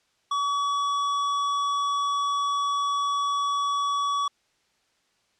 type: tone with tanh clipping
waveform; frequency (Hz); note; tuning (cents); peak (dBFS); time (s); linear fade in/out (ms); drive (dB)
sine; 1136; C#6; +42; -25; 0.31-4.28; 5; 15
effects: white hiss -68 dBFS RMS until 5.39 s + low-pass 6000 Hz 12 dB/octave